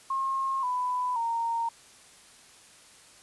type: tone with pitch steps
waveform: sine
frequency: 1074 / 996.3 / 924.2 Hz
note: C6 / B5 / A#5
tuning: +45 / +15 / -15 cents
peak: -26 dBFS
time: 0.1-1.69 s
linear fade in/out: 5 ms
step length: 530 ms
effects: white hiss -54 dBFS RMS until 3.22 s + resampled to 24000 Hz